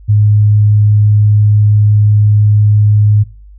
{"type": "tone", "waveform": "sine", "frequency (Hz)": 104.9, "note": "G#2", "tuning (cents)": 18, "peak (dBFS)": -5, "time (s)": [0.08, 3.24], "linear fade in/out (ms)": 20, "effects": ["noise-tail reverb RT60 0.3 s tail -19 dB re dry", "added 50 Hz sine -33 dBFS peak until 3.58 s"]}